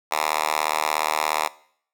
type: tone with high-pass filter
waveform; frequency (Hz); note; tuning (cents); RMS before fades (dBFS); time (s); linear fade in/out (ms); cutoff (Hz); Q
5% pulse; 77; D#2; -17; -24; 0.11-1.48; 10; 960; 1.4
effects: noise-tail reverb RT60 0.6 s tail -20 dB re dry